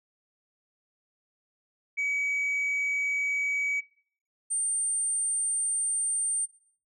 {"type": "tone pair in turn", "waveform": "sine", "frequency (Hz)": [2272, 8834], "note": ["C#7", "C#9"], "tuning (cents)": [42, -7], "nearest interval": "2 octaves", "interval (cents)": 2351, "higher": "second", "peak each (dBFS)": [-24, -24], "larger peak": "neither", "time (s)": [[1.97, 3.81], [4.5, 6.46]], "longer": "second", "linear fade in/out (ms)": 20, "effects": ["noise-tail reverb RT60 0.5 s tail -18 dB re dry", "tanh soft clip ceiling -24 dBFS"]}